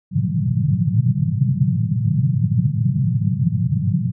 pink band-pass noise, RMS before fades -18 dBFS, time 0.11-4.12 s, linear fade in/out 50 ms, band 100 to 190 Hz, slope 96 dB/octave, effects none

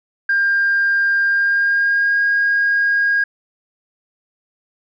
sine tone with pitch glide, 1600 to 1630.8 Hz, G6 to G#6, +35 to -32 cents, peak -12 dBFS, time 0.29-3.24 s, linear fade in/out 5 ms, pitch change +33 cents, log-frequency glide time 1.26-2.21 s, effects tanh soft clip ceiling -9 dBFS

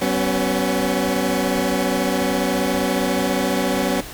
20% pulse chord, F# suspended fourth, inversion none, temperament equal with one note detuned, 189.65 / 246.9 / 277.2 Hz, F#3 / B3 / C#4, +43 / 0 / 0 cents, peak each -18 dBFS, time 0.01-4.01 s, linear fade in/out 10 ms, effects pink hiss -35 dBFS RMS until 4.13 s

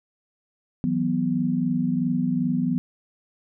sine chord, E suspended second, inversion none, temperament equal with one note detuned, 162.17 / 185 / 246.9 Hz, E3 / F#3 / B3, -28 / 0 / 0 cents, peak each -27 / -26 / -23 dBFS, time 0.84-2.78 s, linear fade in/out 0 ms, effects none

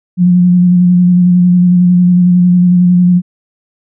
sine tone with vibrato, 178.4 Hz, F3, 37 cents sharp, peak -4 dBFS, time 0.17-3.22 s, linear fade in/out 50 ms, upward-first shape square, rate 11 Hz, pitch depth 18 cents each way, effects none

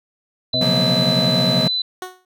sine tone, 4005 Hz, B7, 23 cents sharp, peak -18 dBFS, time 0.53-1.82 s, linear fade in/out 5 ms
harmonic tone, 126.4 Hz, B2, 41 cents sharp, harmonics 1 / 2 / 4 / 5, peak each -26 / -26 / -32 / -23 dBFS, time 0.54-1.67 s, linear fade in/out 0 ms
square chord, Gb major seventh, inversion second, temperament equal, 138.59 / 174.61 / 185 / 233.1 Hz, Db3 / F3 / Gb3 / Bb3, 0 / 0 / 0 / 0 cents, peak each -25 dBFS, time 0.61-1.68 s, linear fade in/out 5 ms
15% pulse tone with exponential decay, 368.3 Hz, F#4, 8 cents flat, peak -18 dBFS, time 2.02-2.25 s, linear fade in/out 2 ms, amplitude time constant 49 ms
effects none

